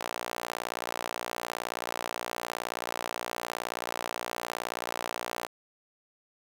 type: tone with high-pass filter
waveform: sawtooth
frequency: 59 Hz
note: A#1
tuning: 22 cents sharp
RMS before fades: -36 dBFS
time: 0-5.47 s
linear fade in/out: 10 ms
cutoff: 680 Hz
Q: 1.2
effects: 9-bit